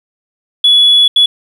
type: tone bursts at uneven times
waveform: sine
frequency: 3400 Hz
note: G#7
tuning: 40 cents sharp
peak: -3 dBFS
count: 2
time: 0.64-1.08 / 1.16-1.26 s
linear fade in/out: 5 ms
effects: tanh soft clip ceiling -1 dBFS + 7-bit